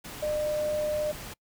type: tone in noise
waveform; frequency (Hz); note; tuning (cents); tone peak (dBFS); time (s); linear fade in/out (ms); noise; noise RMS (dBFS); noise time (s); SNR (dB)
sine; 604; D5; +48; -26; 0.22-1.12; 10; pink; -41; 0.04-1.34; +12
effects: noise-tail reverb RT60 0.1 s tail -25 dB re dry